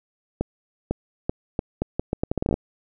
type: accelerating click train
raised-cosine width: 2 ms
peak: -9 dBFS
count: 16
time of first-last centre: 0.41-2.541 s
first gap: 500 ms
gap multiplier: 0.77
effects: none